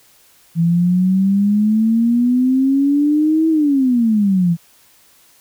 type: exponential two-way sweep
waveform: sine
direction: up then down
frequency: 164.81 to 324.6 to 164.81 Hz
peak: -11 dBFS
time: 0.55-4.57 s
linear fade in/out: 50 ms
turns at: 3.49 s
effects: white hiss -51 dBFS RMS until 5.4 s